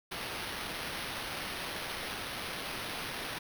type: noise with sample-and-hold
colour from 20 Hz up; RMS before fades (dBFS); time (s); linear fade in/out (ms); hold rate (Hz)
white; -39; 0.11-3.39; 10; 7350
effects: none